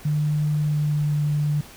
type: tone with pitch glide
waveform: sine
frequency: 150.1 to 148.2 Hz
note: D3 to D3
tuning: +38 to +16 cents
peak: -19 dBFS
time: 0.05-1.61 s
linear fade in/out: 5 ms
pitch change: -22 cents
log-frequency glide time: 0.56-1.07 s
effects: pink hiss -44 dBFS RMS until 1.76 s